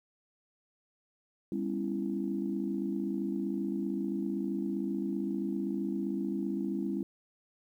sine chord, C# half-diminished seventh, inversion second, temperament just, 199.57 / 249.5 / 277.2 / 332.6 Hz, G3 / B3 / C#4 / E4, +31 / +18 / 0 / +16 cents, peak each -34 / -40 / -36 / -35 dBFS, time 1.52-7.03 s, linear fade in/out 2 ms, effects tanh soft clip ceiling -20 dBFS + 11-bit

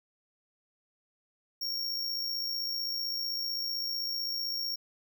square tone with amplitude modulation, 5530 Hz, F8, 18 cents flat, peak -30 dBFS, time 1.61-4.76 s, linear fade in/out 10 ms, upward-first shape sine, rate 55.7 Hz, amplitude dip 40%, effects none

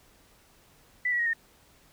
sine tone with pitch steps, 1983 / 1932.1 / 1882.5 / 1834.2 Hz, B6 / B6 / A#6 / A#6, +7 / -38 / +16 / -29 cents, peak -24 dBFS, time 1.05-1.334 s, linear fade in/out 5 ms, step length 71 ms, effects pink hiss -60 dBFS RMS until 1.92 s

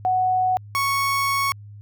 sine / 30% pulse tone pair in turn, 741 / 1107.5 Hz, F#5 / C#6, +2 / -2 cents, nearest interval perfect fifth, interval 696 cents, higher second, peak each -17 dBFS, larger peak neither, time 0.05-0.57 / 0.75-1.52 s, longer second, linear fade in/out 0 ms, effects added 103 Hz sine -38 dBFS peak until 1.81 s

